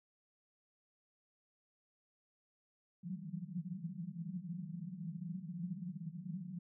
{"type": "band-pass noise", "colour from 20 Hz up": "white", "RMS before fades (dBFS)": -44, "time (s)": [3.03, 6.59], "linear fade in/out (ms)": 10, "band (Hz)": [160, 190], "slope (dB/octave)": 96, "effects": []}